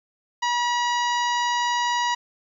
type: harmonic tone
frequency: 964 Hz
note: B5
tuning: 42 cents flat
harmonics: 1 / 2 / 3 / 4 / 5 / 6 / 7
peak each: -22 / -28 / -32 / -34 / -36 / -38 / -39 dBFS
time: 0.42-2.15 s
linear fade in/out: 10 ms
effects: 10-bit